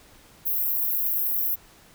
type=high-pass noise; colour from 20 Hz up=pink; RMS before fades=-25 dBFS; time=0.45-1.56 s; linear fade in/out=20 ms; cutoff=12000 Hz; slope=96 dB/octave; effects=pink hiss -53 dBFS RMS until 1.94 s